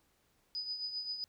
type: tone with tremolo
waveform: sine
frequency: 4978 Hz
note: D#8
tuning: in tune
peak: -34 dBFS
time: 0.55-1.24 s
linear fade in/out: 0 ms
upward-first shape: triangle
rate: 7.6 Hz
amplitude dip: 65%
effects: pink hiss -73 dBFS RMS until 1.28 s